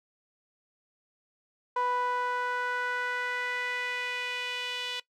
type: tone with band-pass filter sweep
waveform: sawtooth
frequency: 493.9 Hz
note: B4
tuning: in tune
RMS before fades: -32 dBFS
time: 1.76-5 s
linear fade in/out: 5 ms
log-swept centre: 1000 to 3200 Hz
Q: 2.8
effects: noise-tail reverb RT60 0.1 s tail -19 dB re dry